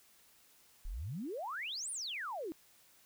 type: exponential two-way sweep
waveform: sine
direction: up then down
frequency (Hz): 31.76 to 9940 to 296.3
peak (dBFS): -38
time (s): 0.85-2.52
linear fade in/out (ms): 0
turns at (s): 1.91
effects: white hiss -65 dBFS RMS until 3.05 s